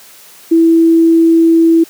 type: tone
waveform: sine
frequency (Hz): 329.6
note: E4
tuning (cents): 0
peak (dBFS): -4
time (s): 0.51-1.84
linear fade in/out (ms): 10
effects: white hiss -39 dBFS RMS until 1.89 s + high-pass 200 Hz 12 dB/octave